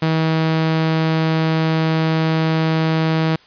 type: tone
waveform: sawtooth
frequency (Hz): 160.2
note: E3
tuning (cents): -49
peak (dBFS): -11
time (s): 0.02-3.36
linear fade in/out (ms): 5
effects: white hiss -49 dBFS RMS until 3.46 s + resampled to 11025 Hz